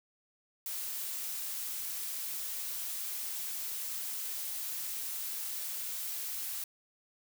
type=noise; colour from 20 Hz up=blue; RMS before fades=-38 dBFS; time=0.66-6.64 s; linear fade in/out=2 ms; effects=none